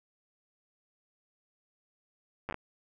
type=slowing click train; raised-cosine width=0.5 ms; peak=-21 dBFS; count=5; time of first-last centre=2.49-2.543 s; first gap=9 ms; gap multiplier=1.27; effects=none